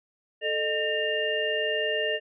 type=tone cluster; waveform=sine; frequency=439.6 / 611 / 1818 / 2803 Hz; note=A4 / D#5 / A#6 / F7; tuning=-2 / -32 / -44 / +6 cents; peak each=-30 dBFS; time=0.41-2.2 s; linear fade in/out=50 ms; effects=none